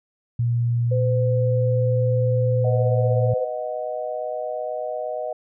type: tone with pitch glide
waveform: sine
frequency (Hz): 118.7 to 117.4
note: A#2 to A#2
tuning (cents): +32 to +13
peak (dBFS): -18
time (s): 0.39-3.34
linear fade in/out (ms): 5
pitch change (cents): -19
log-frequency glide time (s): 2.5-3.14
type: tone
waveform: sine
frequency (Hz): 510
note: C5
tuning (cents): -44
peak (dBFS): -22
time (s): 0.91-3.45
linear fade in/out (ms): 10
type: chord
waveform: sine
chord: B major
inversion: none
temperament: equal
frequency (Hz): 493.9 / 622.3 / 740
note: B4 / D#5 / F#5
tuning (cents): 0 / 0 / 0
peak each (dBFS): -31 / -27 / -32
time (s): 2.64-5.33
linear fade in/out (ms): 5
effects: none